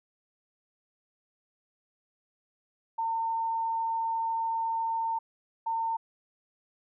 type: tone bursts at uneven times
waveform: sine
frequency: 907 Hz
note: A#5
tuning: 48 cents flat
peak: -27 dBFS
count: 2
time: 2.98-5.19 / 5.66-5.97 s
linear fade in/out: 10 ms
effects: none